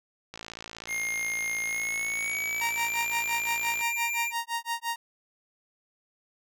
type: click train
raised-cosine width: 0.2 ms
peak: -22 dBFS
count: 196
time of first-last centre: 0.34-3.81 s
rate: 56.2 Hz
type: tone with pitch glide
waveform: square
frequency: 2131 to 2378 Hz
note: C7 to D7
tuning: +31 to +21 cents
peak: -29 dBFS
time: 0.87-4.33 s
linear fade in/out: 50 ms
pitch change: +190 cents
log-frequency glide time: 1.63-3.01 s
type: tone with tremolo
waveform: sawtooth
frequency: 932.3 Hz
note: A#5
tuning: in tune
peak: -23 dBFS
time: 2.61-4.96 s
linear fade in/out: 2 ms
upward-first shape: sine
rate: 5.8 Hz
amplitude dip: 100%
effects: none